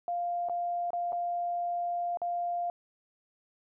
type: tone with dropouts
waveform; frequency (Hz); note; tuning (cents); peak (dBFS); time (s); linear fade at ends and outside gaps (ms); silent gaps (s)
sine; 698.5; F5; 0; -29; 0.08-2.7; 1; 0.487-0.496 / 0.905-0.932 / 1.122-1.129 / 2.172-2.217
effects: none